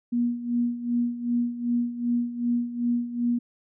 sine tone with tremolo, 239.6 Hz, A#3, 48 cents sharp, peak -20 dBFS, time 0.12-3.39 s, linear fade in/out 10 ms, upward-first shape sine, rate 2.6 Hz, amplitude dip 75%, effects none

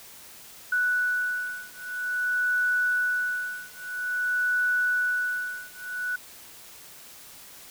sine beating tone pair, 1480 / 1480.5 Hz, F#6 / F#6, 0 / +1 cents, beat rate 0.5 Hz, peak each -27 dBFS, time 0.72-6.16 s, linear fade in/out 5 ms, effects white hiss -47 dBFS RMS until 7.7 s

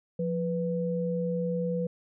sine tone pair together, 174.91 / 493.9 Hz, F3 / B4, +3 / 0 cents, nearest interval octave + tritone, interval 1797 cents, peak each -29 / -30 dBFS, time 0.19-1.87 s, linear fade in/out 5 ms, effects none

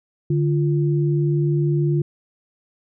sine tone pair together, 146.83 / 346.1 Hz, D3 / F4, 0 / -16 cents, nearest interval octave + minor third, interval 1484 cents, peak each -17 / -23 dBFS, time 0.3-2.02 s, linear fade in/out 5 ms, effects none

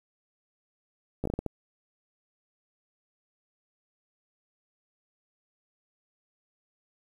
slowing click train, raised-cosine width 2 ms, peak -17 dBFS, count 7, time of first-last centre 1.24-1.463 s, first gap 14 ms, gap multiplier 1.39, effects 9-bit

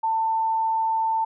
sine tone, 893 Hz, A5, 25 cents sharp, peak -20 dBFS, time 0.03-1.25 s, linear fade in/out 10 ms, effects none

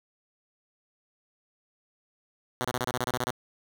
5% pulse tone bursts, 125.1 Hz, B2, 23 cents sharp, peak -16 dBFS, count 11, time 2.61-3.307 s, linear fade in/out 0 ms, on 37 ms, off 29 ms, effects none

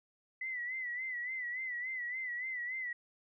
sine tone with vibrato, 1997 Hz, B6, 19 cents sharp, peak -36 dBFS, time 0.41-2.93 s, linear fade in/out 5 ms, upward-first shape sine, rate 3.5 Hz, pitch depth 77 cents each way, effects none

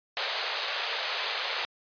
white band-pass noise, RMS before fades -32 dBFS, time 0.17-1.65 s, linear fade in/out 0 ms, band 440 to 4600 Hz, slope 48 dB/octave, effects resampled to 11025 Hz

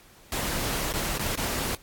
pink noise with dropouts, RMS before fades -29 dBFS, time 0.32-1.75 s, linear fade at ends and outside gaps 2 ms, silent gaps 0.924-0.937 / 1.18-1.193 / 1.356-1.375 s, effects pink hiss -54 dBFS RMS until 1.82 s + AAC 64 kbps

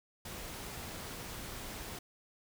pink noise, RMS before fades -44 dBFS, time 0.25-1.99 s, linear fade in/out 5 ms, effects none

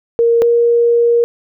sine tone pair in turn, 466.2 / 471.1 Hz, A#4 / A#4, 0 / +18 cents, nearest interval unison, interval 18 cents, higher second, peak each -8 / -8 dBFS, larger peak neither, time 0.19-0.42 / 0.42-1.24 s, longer second, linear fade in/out 0 ms, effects none

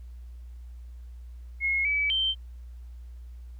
sine tone with pitch steps, 2165 / 2291 / 3120 Hz, C#7 / D7 / G7, -41 / -44 / -9 cents, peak -23 dBFS, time 1.6-2.35 s, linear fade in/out 50 ms, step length 250 ms, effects added 60 Hz sine -40 dBFS peak until 3.59 s + pink hiss -68 dBFS RMS until 3.59 s

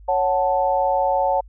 sine chord, F# minor, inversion second, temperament equal, 554.4 / 740 / 880 Hz, C#5 / F#5 / A5, 0 / 0 / 0 cents, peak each -21 dBFS, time 0.08-1.41 s, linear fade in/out 10 ms, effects added 50 Hz sine -41 dBFS peak until 1.48 s

